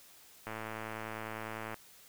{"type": "click train", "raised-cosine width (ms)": 0.5, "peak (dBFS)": -25, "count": 141, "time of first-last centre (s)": [0.47, 1.743], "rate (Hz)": 110, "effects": ["white hiss -58 dBFS RMS until 2.08 s"]}